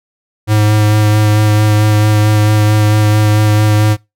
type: tone with vibrato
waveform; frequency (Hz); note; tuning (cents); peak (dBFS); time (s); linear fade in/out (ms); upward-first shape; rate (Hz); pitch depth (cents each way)
square; 106.2; G#2; +39; -8; 0.47-3.97; 50; sine; 4.5; 14
effects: noise-tail reverb RT60 0.2 s tail -22 dB re dry